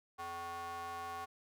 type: ring-modulated tone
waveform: square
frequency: 169.9 Hz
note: F3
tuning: 47 cents flat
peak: -39 dBFS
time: 0.18-1.26 s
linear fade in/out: 20 ms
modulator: 936 Hz
effects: none